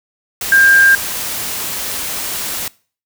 sine tone in noise, 1598 Hz, G6, 33 cents sharp, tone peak -6 dBFS, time 0.52-0.95 s, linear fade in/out 2 ms, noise white, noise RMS -22 dBFS, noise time 0.41-2.68 s, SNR +13 dB, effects noise-tail reverb RT60 0.4 s tail -22 dB re dry

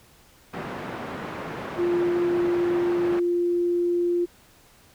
pink band-pass noise, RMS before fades -34 dBFS, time 0.53-3.2 s, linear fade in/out 10 ms, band 170 to 1700 Hz, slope 12 dB/octave
sine tone, 349 Hz, F4, 1 cent flat, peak -20 dBFS, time 1.78-4.26 s, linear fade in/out 20 ms
effects pink hiss -55 dBFS RMS until 4.94 s

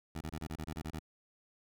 15% pulse tone bursts, 79 Hz, D#2, 27 cents sharp, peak -32 dBFS, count 10, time 0.15-0.993 s, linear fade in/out 5 ms, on 60 ms, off 27 ms, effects none

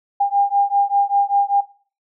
sine beating tone pair, 801 / 806.1 Hz, G5 / G5, +37 / +48 cents, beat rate 5.1 Hz, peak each -18 dBFS, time 0.2-1.61 s, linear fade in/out 10 ms, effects noise-tail reverb RT60 0.4 s tail -17 dB re dry

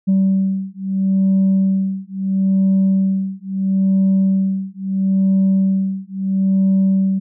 sine beating tone pair, 191.9 / 192.65 Hz, G3 / G3, -37 / -30 cents, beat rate 0.75 Hz, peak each -15 dBFS, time 0.07-7.2 s, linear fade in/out 20 ms, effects tanh soft clip ceiling -9 dBFS

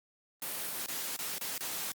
white noise with dropouts, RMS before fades -37 dBFS, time 0.42-1.92 s, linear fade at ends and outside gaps 2 ms, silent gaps 0.862-0.883 / 1.165-1.189 / 1.384-1.411 / 1.58-1.606 s, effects high-pass 150 Hz 12 dB/octave + Opus 32 kbps

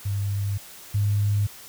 sine tone pair in turn, 100 / 102.69 Hz, G2 / G#2, +35 / -19 cents, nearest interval unison, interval 46 cents, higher second, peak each -23 / -19 dBFS, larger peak second, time 0.05-0.58 / 0.94-1.47 s, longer neither, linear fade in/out 10 ms, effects white hiss -44 dBFS RMS until 1.68 s

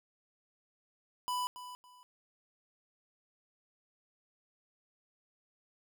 square tone with echo, 993 Hz, B5, 9 cents sharp, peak -33 dBFS, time 1.28-1.47 s, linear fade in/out 0 ms, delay 280 ms, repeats 2, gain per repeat -12 dB, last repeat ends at 2.03 s, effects none

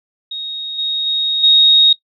sine tone with level steps, 3750 Hz, A#7, 10 cents sharp, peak -22 / -16 / -14 / -6 dBFS, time 0.31-1.93 s, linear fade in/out 5 ms, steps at 0.78 / 1.06 / 1.43 s, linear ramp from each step 10 ms, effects noise-tail reverb RT60 0.1 s tail -19 dB re dry

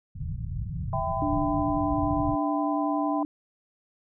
white low-pass noise, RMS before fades -32 dBFS, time 0.15-2.36 s, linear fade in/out 10 ms, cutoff 160 Hz, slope 48 dB/octave
sine chord, E minor, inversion none, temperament equal with one note detuned, 659.3 / 784 / 1010.3 Hz, E5 / G5 / B5, 0 / 0 / +39 cents, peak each -31 dBFS, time 0.93-3.23 s, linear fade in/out 2 ms
sine tone with vibrato, 294.3 Hz, D4, 4 cents sharp, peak -26 dBFS, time 1.22-3.25 s, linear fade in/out 0 ms, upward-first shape sine, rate 11 Hz, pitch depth 17 cents each way
effects none

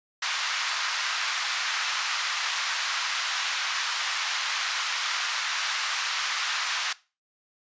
pink band-pass noise, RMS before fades -29 dBFS, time 0.22-6.93 s, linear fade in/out 5 ms, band 1100 to 6200 Hz, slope 24 dB/octave, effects noise-tail reverb RT60 0.3 s tail -19 dB re dry + resampled to 16000 Hz

